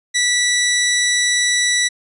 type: tone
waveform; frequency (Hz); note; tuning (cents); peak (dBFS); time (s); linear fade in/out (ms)
15% pulse; 1959; B6; -15; -8; 0.14-1.89; 20
effects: resampled to 24000 Hz